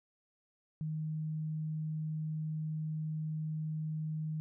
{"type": "tone", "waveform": "sine", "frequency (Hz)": 155.8, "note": "D#3", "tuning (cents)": 3, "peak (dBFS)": -34, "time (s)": [0.81, 4.4], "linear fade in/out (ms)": 0, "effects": []}